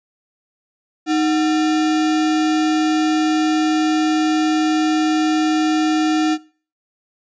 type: tone with sample-and-hold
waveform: sine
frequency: 311.1 Hz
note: D#4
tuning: in tune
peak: -14 dBFS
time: 1.06-6.38 s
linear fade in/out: 50 ms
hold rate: 1050 Hz
effects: noise-tail reverb RT60 0.4 s tail -21 dB re dry + resampled to 16000 Hz